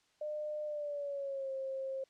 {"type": "tone with pitch glide", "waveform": "sine", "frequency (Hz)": [603, 534.1], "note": ["D5", "C5"], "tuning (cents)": [46, 36], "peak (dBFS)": -36, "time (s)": [0.21, 2.04], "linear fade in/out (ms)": 5, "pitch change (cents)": -210, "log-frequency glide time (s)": [0.65, 1.51], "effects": ["white hiss -72 dBFS RMS until 2.09 s", "low-pass 6000 Hz 12 dB/octave"]}